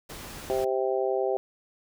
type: noise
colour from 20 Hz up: pink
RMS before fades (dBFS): -41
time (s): 0.09-0.65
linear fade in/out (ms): 10
type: harmonic tone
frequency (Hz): 130.81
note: C3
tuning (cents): 0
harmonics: 3 / 4 / 5 / 6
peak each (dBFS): -27 / -29 / -31 / -33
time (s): 0.5-1.37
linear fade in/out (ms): 0
effects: none